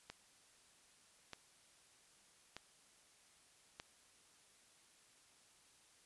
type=click train; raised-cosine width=0.2 ms; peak=-30 dBFS; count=4; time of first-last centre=0.1-3.799 s; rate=0.811 Hz; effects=white hiss -68 dBFS RMS until 6.05 s + resampled to 24000 Hz